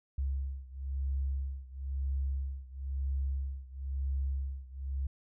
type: beating tone pair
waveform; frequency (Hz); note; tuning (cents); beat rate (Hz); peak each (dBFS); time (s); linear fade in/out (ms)
sine; 67.4 / 68.4; C#2 / C#2; -48 / -23; 1; -34 / -36; 0.18-5.07; 5
effects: none

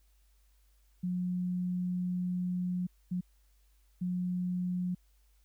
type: tone bursts at uneven times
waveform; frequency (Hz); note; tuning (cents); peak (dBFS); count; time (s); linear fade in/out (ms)
sine; 180; F#3; -47; -30; 3; 1.03-2.87 / 3.11-3.21 / 4.01-4.95; 10
effects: added 50 Hz sine -63 dBFS peak until 5.44 s + white hiss -74 dBFS RMS until 5.44 s

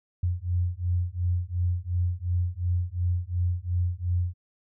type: beating tone pair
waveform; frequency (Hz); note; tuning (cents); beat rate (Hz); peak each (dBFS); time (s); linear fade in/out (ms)
sine; 87.31 / 90.11; F2 / F#2; 0 / -45; 2.8; -27; 0.23-4.34; 5
effects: none

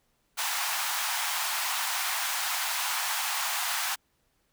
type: high-pass noise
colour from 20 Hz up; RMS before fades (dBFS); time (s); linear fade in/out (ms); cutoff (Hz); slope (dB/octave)
pink; -30; 0.37-3.96; 20; 760; 48
effects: pink hiss -72 dBFS RMS until 4.52 s

